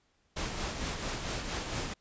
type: noise with tremolo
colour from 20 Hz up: pink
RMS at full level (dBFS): -34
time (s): 0.36-1.94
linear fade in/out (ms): 10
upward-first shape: sine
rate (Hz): 4.4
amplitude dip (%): 40
effects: pink hiss -72 dBFS RMS until 2 s + resampled to 16000 Hz